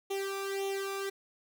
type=tone with flanger; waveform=sawtooth; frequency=392 Hz; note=G4; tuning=in tune; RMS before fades=-35 dBFS; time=0.1-1.1 s; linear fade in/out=10 ms; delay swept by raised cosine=0.31 to 0.83 ms; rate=1.8 Hz; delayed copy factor=+0.85; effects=none